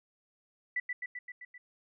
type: tone with echo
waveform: sine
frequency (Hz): 1975.5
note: B6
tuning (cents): 0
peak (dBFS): -29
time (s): 0.76-0.8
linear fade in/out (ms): 5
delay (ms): 130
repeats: 6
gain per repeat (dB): -3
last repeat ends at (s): 1.58
effects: none